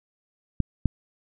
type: clicks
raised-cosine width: 5 ms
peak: -9 / -8 dBFS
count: 2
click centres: 0.603 / 0.857 s
effects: none